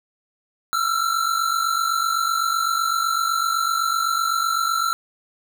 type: tone pair together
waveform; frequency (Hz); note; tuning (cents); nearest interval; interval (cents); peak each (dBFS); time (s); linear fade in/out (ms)
square; 1322.1 / 1370; E6 / F6; +5 / -34; minor second; 61; -23; 0.73-4.93; 0
effects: none